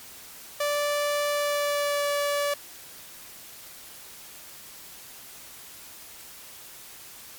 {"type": "tone with pitch glide", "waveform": "sawtooth", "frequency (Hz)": [584, 576.3], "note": ["D5", "D5"], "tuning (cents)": [-10, -33], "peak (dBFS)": -20, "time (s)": [0.6, 2.54], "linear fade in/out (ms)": 5, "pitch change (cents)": -23, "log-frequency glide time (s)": [1.29, 2.08], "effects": ["white hiss -45 dBFS RMS until 7.38 s", "MP3 96 kbps"]}